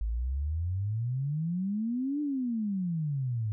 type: exponential two-way sweep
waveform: sine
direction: up then down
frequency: 51.91 to 300.3 to 103.8 Hz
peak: -28 dBFS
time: 0.01-3.52 s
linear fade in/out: 0 ms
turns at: 2.21 s
effects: none